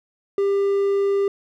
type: tone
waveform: triangle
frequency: 397.7 Hz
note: G4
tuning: 25 cents sharp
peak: -15 dBFS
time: 0.38-1.28 s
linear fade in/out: 2 ms
effects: none